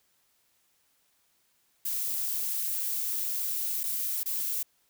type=noise with dropouts; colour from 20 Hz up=violet; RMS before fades=-31 dBFS; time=1.85-4.63 s; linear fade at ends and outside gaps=5 ms; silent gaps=3.834-3.838 / 4.233-4.258 s; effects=white hiss -70 dBFS RMS until 4.89 s